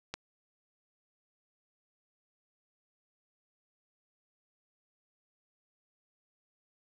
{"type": "click", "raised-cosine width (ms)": 0.2, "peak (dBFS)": -19, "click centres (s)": 0.14, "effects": []}